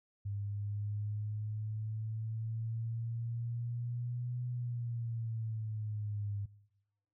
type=exponential two-way sweep; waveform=sine; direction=up then down; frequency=100.6 to 123.47 to 100.6 Hz; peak=-35 dBFS; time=0.25-6.46 s; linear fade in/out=10 ms; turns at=4.46 s; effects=noise-tail reverb RT60 1.0 s tail -23 dB re dry